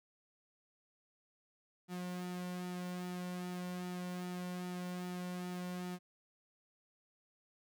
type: tone with flanger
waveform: sawtooth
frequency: 179.7 Hz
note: F3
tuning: 50 cents sharp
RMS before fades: -42 dBFS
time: 1.88-5.99 s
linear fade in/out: 50 ms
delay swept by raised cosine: 1.9 to 2.42 ms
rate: 2.5 Hz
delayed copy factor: -0.6
effects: none